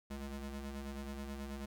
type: ring-modulated tone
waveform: 35% pulse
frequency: 138.1 Hz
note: C#3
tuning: 6 cents flat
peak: -37 dBFS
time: 0.1-1.66 s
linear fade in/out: 10 ms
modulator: 73.7 Hz
effects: none